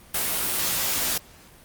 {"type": "noise with comb filter", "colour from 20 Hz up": "white", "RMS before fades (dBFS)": -25, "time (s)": [0.14, 1.18], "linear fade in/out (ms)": 5, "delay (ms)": 15, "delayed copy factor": -0.75, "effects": ["pink hiss -50 dBFS RMS until 1.64 s", "Opus 32 kbps"]}